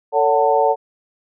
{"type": "harmonic tone with a mistuned harmonic", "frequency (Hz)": 148.9, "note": "D3", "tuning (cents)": 24, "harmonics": [3, 4, 5, 6], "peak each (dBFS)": [-18, -18, -18, -18], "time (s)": [0.12, 0.76], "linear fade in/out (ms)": 50, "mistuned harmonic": 4, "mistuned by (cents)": -90, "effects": []}